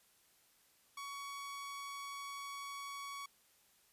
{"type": "tone", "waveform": "sawtooth", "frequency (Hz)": 1122, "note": "C#6", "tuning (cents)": 21, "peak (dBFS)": -40, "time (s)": [0.97, 3.26], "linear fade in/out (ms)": 5, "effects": ["white hiss -70 dBFS RMS until 3.92 s", "resampled to 32000 Hz"]}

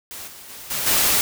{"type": "noise with level steps", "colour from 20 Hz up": "white", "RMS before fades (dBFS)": [-35, -41, -38, -25, -18], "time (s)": [0.11, 1.21], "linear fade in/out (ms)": 0, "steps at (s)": [0.27, 0.49, 0.7, 0.86], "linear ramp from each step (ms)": 10, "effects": []}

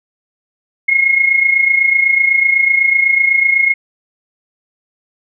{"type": "tone with amplitude modulation", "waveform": "sine", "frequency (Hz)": 2158, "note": "C#7", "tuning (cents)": -47, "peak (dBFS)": -6, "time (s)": [0.88, 3.74], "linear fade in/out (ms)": 10, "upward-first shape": "sine", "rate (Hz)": 28, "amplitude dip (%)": 65, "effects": []}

